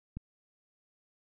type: click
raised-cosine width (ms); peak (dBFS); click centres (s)
5; -26; 0.17
effects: none